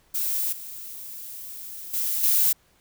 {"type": "noise with level steps", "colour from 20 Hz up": "violet", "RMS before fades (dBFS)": [-26, -38, -26, -20], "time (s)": [0.14, 2.53], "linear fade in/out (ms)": 10, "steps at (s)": [0.52, 1.93, 2.23], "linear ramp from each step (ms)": 10, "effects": ["pink hiss -62 dBFS RMS until 2.8 s"]}